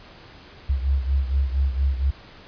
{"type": "beating tone pair", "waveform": "sine", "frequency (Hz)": [66.8, 71.1], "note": ["C2", "C#2"], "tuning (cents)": [36, 45], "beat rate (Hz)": 4.3, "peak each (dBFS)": [-20, -25], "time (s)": [0.69, 2.11], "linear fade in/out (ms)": 10, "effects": ["pink hiss -46 dBFS RMS until 2.47 s", "resampled to 11025 Hz"]}